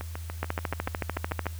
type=two click trains; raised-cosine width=0.5 ms; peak=-20 / -13 dBFS; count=11 / 15; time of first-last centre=0.01-1.457 / 0.43-1.467 s; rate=6.91 / 13.5 Hz; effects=added 82 Hz sine -35 dBFS peak until 1.59 s + white hiss -50 dBFS RMS until 1.59 s